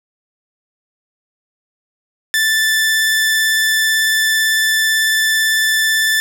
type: tone with vibrato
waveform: sawtooth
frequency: 1761 Hz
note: A6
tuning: 1 cent sharp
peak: -9 dBFS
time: 2.34-6.2 s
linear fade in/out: 0 ms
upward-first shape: sine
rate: 18 Hz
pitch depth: 11 cents each way
effects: none